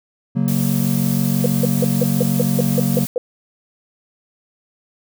triangle chord, F# major, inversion second, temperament just, 138.75 / 185 / 231.2 Hz, C#3 / F#3 / A#3, +2 / 0 / -14 cents, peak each -18 dBFS, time 0.35-3.06 s, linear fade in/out 20 ms
blue noise, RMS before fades -28 dBFS, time 0.48-3.07 s, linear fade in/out 0 ms
sine tone bursts, 493.9 Hz, B4, in tune, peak -14 dBFS, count 10, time 1.44-3.18 s, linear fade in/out 2 ms, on 21 ms, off 170 ms
effects none

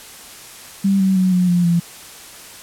sine tone with pitch steps, 196 / 190.75 / 185.64 / 180.67 / 175.83 / 171.12 Hz, G3 / G3 / F#3 / F#3 / F3 / F3, 0 / -47 / +6 / -41 / +12 / -35 cents, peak -12 dBFS, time 0.84-1.8 s, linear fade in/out 10 ms, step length 160 ms, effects white hiss -38 dBFS RMS until 2.62 s + low-pass 12000 Hz 12 dB/octave

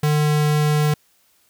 square tone, 150.2 Hz, D3, 39 cents sharp, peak -16 dBFS, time 0.03-0.94 s, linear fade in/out 5 ms, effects white hiss -60 dBFS RMS until 1.49 s

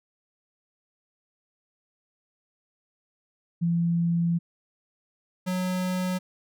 sine / square tone pair in turn, 169.7 / 183.49 Hz, F3 / F#3, -49 / -14 cents, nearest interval minor second, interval 135 cents, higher second, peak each -21 / -26 dBFS, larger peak first, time 3.61-4.39 / 5.46-6.19 s, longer first, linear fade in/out 20 ms, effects none

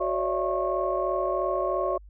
sine tone cluster, 370.7 / 552 / 595 / 669 / 1090 Hz, F#4 / C#5 / D5 / E5 / C#6, +3 / -7 / +22 / +25 / -29 cents, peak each -30 dBFS, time 0-1.98 s, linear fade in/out 10 ms, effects tanh soft clip ceiling -12 dBFS + added 50 Hz sine -45 dBFS peak until 2.09 s

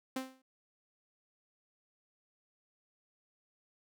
sawtooth tone with exponential decay, 261.6 Hz, C4, in tune, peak -28 dBFS, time 0.16-0.42 s, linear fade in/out 5 ms, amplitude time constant 55 ms, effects none

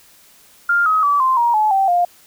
sine tone with pitch steps, 1400 / 1269.1 / 1150.4 / 1042.8 / 945.2 / 856.8 / 776.7 / 704.1 Hz, F6 / D#6 / D6 / C6 / A#5 / A5 / G5 / F5, +4 / +34 / -36 / -6 / +24 / -46 / -16 / +14 cents, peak -12 dBFS, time 0.69-2.05 s, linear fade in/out 5 ms, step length 170 ms, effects white hiss -49 dBFS RMS until 2.26 s

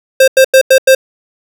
square tone bursts, 528 Hz, C5, 16 cents sharp, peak -3 dBFS, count 5, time 0.2-0.95 s, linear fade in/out 5 ms, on 78 ms, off 90 ms, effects none

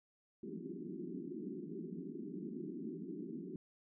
white band-pass noise, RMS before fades -45 dBFS, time 0.43-3.56 s, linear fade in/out 2 ms, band 160 to 390 Hz, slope 96 dB/octave, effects none

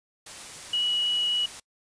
sine tone in noise, 2926 Hz, F#7, 20 cents flat, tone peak -23 dBFS, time 0.73-1.46 s, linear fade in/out 5 ms, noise white, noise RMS -41 dBFS, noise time 0.26-1.6 s, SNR +15 dB, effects noise-tail reverb RT60 0.1 s tail -24 dB re dry + resampled to 22050 Hz

